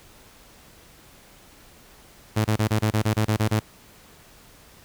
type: tone bursts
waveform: sawtooth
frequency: 108.3 Hz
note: A2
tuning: 27 cents flat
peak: -15 dBFS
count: 11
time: 2.36-3.598 s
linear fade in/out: 10 ms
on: 88 ms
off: 27 ms
effects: pink hiss -51 dBFS RMS until 4.84 s